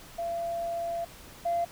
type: tone pair in turn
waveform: sine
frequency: 680 / 687.1 Hz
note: F5 / F5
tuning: -46 / -28 cents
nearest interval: unison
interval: 18 cents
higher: second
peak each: -29 / -24 dBFS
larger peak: second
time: 0.18-1.05 / 1.45-1.65 s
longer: first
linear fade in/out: 10 ms
effects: tanh soft clip ceiling -21 dBFS + pink hiss -49 dBFS RMS until 1.71 s